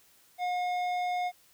triangle tone with tanh clipping, 719 Hz, F#5, 50 cents flat, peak -30 dBFS, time 0.38-1.32 s, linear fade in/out 50 ms, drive 16 dB, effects white hiss -62 dBFS RMS until 1.53 s

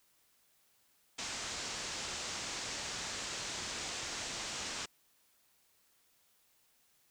white low-pass noise, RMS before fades -41 dBFS, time 1.18-4.86 s, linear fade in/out 10 ms, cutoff 7600 Hz, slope 48 dB/octave, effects white hiss -71 dBFS RMS until 7.1 s

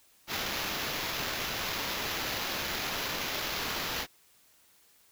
blue noise with sample-and-hold, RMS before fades -34 dBFS, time 0.27-4.07 s, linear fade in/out 50 ms, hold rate 8820 Hz, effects white hiss -63 dBFS RMS until 5.11 s

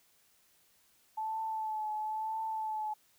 sine tone with vibrato, 870 Hz, A5, 20 cents flat, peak -33 dBFS, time 1.17-2.94 s, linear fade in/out 10 ms, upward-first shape triangle, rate 1 Hz, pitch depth 34 cents each way, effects white hiss -68 dBFS RMS until 3.18 s

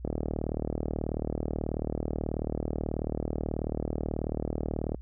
click train, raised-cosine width 2 ms, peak -17 dBFS, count 189, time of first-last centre 0.05-4.946 s, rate 38.4 Hz, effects added 60 Hz sine -40 dBFS peak until 5.01 s

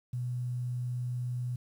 sine tone with quantisation, 123.47 Hz, B2, in tune, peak -31 dBFS, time 0.13-1.56 s, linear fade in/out 5 ms, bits 10, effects none

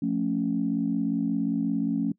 sine chord, F augmented, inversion none, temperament equal, 174.61 / 220 / 277.2 Hz, F3 / A3 / C#4, 0 / 0 / 0 cents, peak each -30 / -27 / -26 dBFS, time 0.02-2.12 s, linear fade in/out 5 ms, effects noise-tail reverb RT60 0.1 s tail -23 dB re dry + tanh soft clip ceiling -14 dBFS

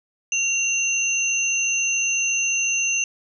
sine tone pair together, 2757 / 6189 Hz, F7 / G8, -23 / -23 cents, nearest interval octave + major second, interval 1400 cents, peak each -22 dBFS, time 0.32-3.04 s, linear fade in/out 2 ms, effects none

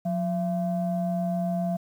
sine tone pair together, 179.3 / 676.9 Hz, F3 / E5, +46 / +46 cents, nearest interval octave + major seventh, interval 2300 cents, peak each -25 / -28 dBFS, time 0.05-1.77 s, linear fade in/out 10 ms, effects tanh soft clip ceiling -18 dBFS + 9-bit

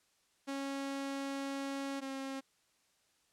sawtooth tone pair in turn, 275.1 / 269.6 Hz, C#4 / C#4, -13 / -48 cents, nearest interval unison, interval 35 cents, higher first, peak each -33 / -35 dBFS, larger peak first, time 0.47-2.01 / 2.01-2.41 s, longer first, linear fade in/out 20 ms, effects white hiss -73 dBFS RMS until 3.32 s + low-pass 9000 Hz 12 dB/octave

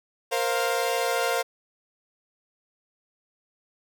sawtooth chord, Bb suspended second, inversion none, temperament equal with one note detuned, 466.2 / 527.2 / 698.5 Hz, Bb4 / C5 / F5, 0 / +13 / 0 cents, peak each -24 dBFS, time 0.31-1.43 s, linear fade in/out 20 ms, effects none

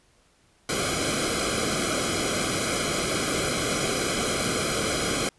pink noise with comb filter, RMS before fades -26 dBFS, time 0.69-5.29 s, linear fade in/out 2 ms, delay 1.1 ms, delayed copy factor -0.9, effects pink hiss -62 dBFS RMS until 5.38 s + resampled to 24000 Hz

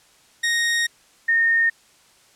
sawtooth / sine tone pair in turn, 1864.7 / 1834.8 Hz, A#6 / A#6, 0 / -28 cents, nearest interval unison, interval 28 cents, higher first, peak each -15 dBFS, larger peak neither, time 0.43-0.87 / 1.28-1.7 s, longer first, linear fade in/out 10 ms, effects white hiss -55 dBFS RMS until 2.35 s + low-pass 9000 Hz 12 dB/octave

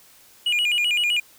triangle tone with vibrato, 2656 Hz, E7, 12 cents sharp, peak -17 dBFS, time 0.46-1.2 s, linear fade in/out 5 ms, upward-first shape square, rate 7.8 Hz, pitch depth 160 cents each way, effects white hiss -52 dBFS RMS until 1.38 s

